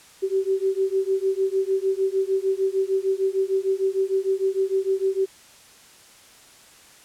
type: beating tone pair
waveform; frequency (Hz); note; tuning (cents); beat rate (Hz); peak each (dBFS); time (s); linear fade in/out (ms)
sine; 381.6 / 388.2; G4 / G4; -47 / -17; 6.6; -23; 0.22-5.26; 20
effects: white hiss -50 dBFS RMS until 7.04 s + low-pass 10000 Hz 12 dB/octave